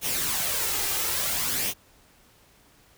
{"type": "noise with flanger", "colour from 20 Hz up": "white", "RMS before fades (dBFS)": -27, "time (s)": [0.01, 1.74], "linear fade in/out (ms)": 50, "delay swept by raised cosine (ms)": [0.32, 2.52], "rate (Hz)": 0.58, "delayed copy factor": 0.5, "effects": ["pink hiss -58 dBFS RMS until 2.97 s"]}